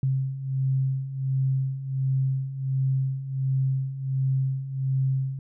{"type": "beating tone pair", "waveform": "sine", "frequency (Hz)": [132.3, 133.7], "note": ["C3", "C3"], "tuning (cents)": [20, 38], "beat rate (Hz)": 1.4, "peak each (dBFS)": [-29, -24], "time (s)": [0.03, 5.39], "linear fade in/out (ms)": 2, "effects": []}